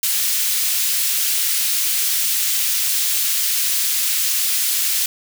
white high-pass noise, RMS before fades -19 dBFS, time 0.03-5.06 s, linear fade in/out 2 ms, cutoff 2500 Hz, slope 12 dB/octave, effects none

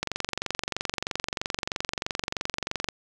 click train, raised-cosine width 0.2 ms, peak -10 dBFS, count 67, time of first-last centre 0.03-2.887 s, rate 23.1 Hz, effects none

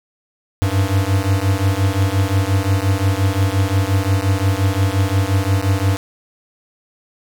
square beating tone pair, 94.4 / 100.1 Hz, F#2 / G2, +35 / +37 cents, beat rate 5.7 Hz, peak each -18 dBFS, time 0.62-5.97 s, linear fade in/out 0 ms, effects none

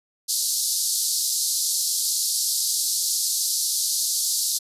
pink band-pass noise, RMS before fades -24 dBFS, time 0.28-4.59 s, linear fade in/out 20 ms, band 4200 to 13000 Hz, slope 48 dB/octave, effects resampled to 32000 Hz

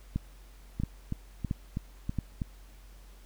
two click trains, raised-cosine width 5 ms, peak -19 / -17 dBFS, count 6 / 4, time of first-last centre 0.8-2.418 / 0.16-2.187 s, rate 3.09 / 1.48 Hz, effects added 46 Hz sine -49 dBFS peak until 3.25 s + pink hiss -60 dBFS RMS until 3.25 s

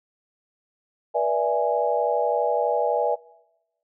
sine chord, E dominant seventh, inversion second, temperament equal with one note detuned, 484 / 587.3 / 659.3 / 830.6 Hz, B4 / D5 / E5 / G#5, -35 / 0 / 0 / 0 cents, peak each -25 dBFS, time 1.14-3.16 s, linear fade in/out 20 ms, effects noise-tail reverb RT60 1.0 s tail -23 dB re dry

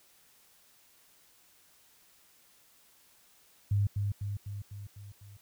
sine tone with echo, 101.3 Hz, G#2, 43 cents flat, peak -24 dBFS, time 3.71-3.87 s, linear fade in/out 5 ms, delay 250 ms, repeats 6, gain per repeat -4 dB, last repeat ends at 5.37 s, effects white hiss -63 dBFS RMS until 5.41 s

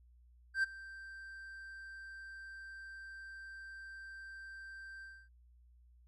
triangle tone with ADSR envelope, 1568 Hz, G6, in tune, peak -25 dBFS, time 0.54-5.29 s, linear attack 93 ms, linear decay 16 ms, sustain -20 dB, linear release 270 ms, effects added 60 Hz sine -60 dBFS peak until 6.07 s + MP3 48 kbps

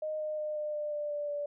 sine tone with pitch steps, 618 / 612.7 / 607.4 / 602.1 / 596.9 / 591.8 / 586.7 / 581.6 Hz, D#5 / D#5 / D#5 / D5 / D5 / D5 / D5 / D5, -12 / -27 / -42 / +43 / +28 / +13 / -2 / -17 cents, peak -32 dBFS, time 0.02-1.46 s, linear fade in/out 5 ms, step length 180 ms, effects none

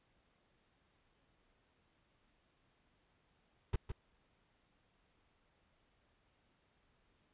brown noise with echo, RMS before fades -33 dBFS, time 3.73-3.76 s, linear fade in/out 5 ms, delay 160 ms, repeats 1, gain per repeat -8 dB, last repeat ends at 3.92 s, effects pink hiss -75 dBFS RMS until 7.33 s + resampled to 8000 Hz

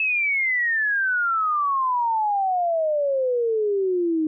sine exponential sweep, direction down, 2624 to 307.7 Hz, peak -19 dBFS, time 0-4.27 s, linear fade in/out 2 ms, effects none

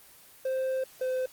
triangle tone pair in turn, 523.3 / 514 Hz, C5 / C5, 0 / -31 cents, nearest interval unison, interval 31 cents, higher first, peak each -25 dBFS, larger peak neither, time 0.45-0.84 / 1.01-1.26 s, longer first, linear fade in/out 5 ms, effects white hiss -54 dBFS RMS until 1.32 s + Opus 24 kbps

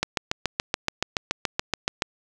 click train, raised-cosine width 0.2 ms, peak -5 dBFS, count 15, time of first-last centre 0.03-2.021 s, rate 7.03 Hz, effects none

